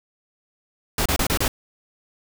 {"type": "noise bursts", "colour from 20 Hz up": "pink", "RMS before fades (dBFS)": -21, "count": 5, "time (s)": [0.98, 1.48], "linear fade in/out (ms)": 2, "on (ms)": 76, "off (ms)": 30, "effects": []}